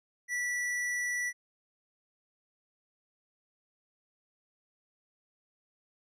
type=tone; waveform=square; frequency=1957 Hz; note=B6; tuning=16 cents flat; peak=-31 dBFS; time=0.28-1.33 s; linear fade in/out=50 ms; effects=low-pass 10000 Hz 12 dB/octave